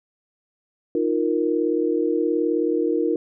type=chord; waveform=sine; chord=Eb suspended second; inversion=none; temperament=just; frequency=311.1 / 350 / 466.7 Hz; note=Eb4 / F4 / Bb4; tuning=0 / +4 / +2 cents; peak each=-23 dBFS; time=0.95-3.16 s; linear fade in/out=2 ms; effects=none